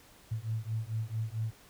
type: beating tone pair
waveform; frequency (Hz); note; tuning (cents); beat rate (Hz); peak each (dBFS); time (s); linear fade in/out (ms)
sine; 109 / 113.5; A2 / A#2; -16 / -46; 4.5; -35 / -35; 0.31-1.51; 10
effects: pink hiss -58 dBFS RMS until 1.69 s